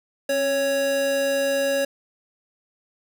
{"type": "tone pair together", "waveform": "square", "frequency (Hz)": [270.5, 555], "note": ["C#4", "C#5"], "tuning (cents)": [-42, 2], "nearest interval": "octave", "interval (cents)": 1244, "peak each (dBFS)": [-32, -21], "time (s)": [0.29, 1.85], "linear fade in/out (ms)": 5, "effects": []}